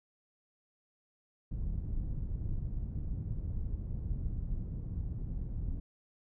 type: low-pass noise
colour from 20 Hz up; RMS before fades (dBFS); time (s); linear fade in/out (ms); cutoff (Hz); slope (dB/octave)
pink; -36; 1.51-5.8; 5; 120; 12
effects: none